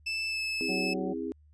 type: tone with pitch glide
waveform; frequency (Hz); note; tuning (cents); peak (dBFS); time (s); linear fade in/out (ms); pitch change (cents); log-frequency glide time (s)
30% pulse; 2637 to 2610; E7 to E7; 0 to -18; -27; 0.06-0.94; 10; -18; 0.28-0.4
type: chord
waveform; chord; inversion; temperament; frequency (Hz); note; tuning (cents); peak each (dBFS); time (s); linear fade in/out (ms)
sine; C augmented; none; just; 261.6 / 327 / 408.8; C4 / E4 / G#4; 0 / -14 / -27; -36; 0.61-1.32; 0
type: harmonic tone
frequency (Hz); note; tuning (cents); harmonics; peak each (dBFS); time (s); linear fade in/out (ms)
187.3; F#3; +21; 1 / 2 / 3 / 4; -35 / -38 / -40 / -41; 0.68-1.14; 20
effects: added 75 Hz sine -56 dBFS peak until 1.53 s + resampled to 22050 Hz